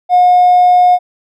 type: tone with hard clipping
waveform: sine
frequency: 720 Hz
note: F#5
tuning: 47 cents flat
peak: -5 dBFS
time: 0.09-0.99 s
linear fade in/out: 50 ms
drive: 1 dB
effects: none